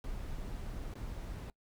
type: noise with dropouts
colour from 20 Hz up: brown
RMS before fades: -41 dBFS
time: 0.04-1.5 s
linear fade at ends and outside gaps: 1 ms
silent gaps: 0.939-0.954 s
effects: noise-tail reverb RT60 0.1 s tail -24 dB re dry